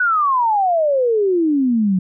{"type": "exponential sweep", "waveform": "sine", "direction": "down", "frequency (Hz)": [1503, 180], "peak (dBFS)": -13, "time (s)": [0, 1.99], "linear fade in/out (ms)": 5, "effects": []}